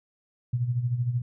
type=tone with tremolo; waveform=sine; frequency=121.8 Hz; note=B2; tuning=24 cents flat; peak=-21 dBFS; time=0.53-1.22 s; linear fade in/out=5 ms; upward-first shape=sine; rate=13 Hz; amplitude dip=65%; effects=none